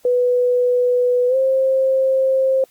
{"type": "tone with pitch glide", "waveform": "sine", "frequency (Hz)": [493.9, 529.3], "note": ["B4", "C5"], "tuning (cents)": [0, 20], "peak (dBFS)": -13, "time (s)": [0.05, 2.64], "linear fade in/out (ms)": 2, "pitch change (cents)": 120, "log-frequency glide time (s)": [1.28, 1.36], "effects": ["white hiss -56 dBFS RMS until 2.7 s", "Opus 48 kbps"]}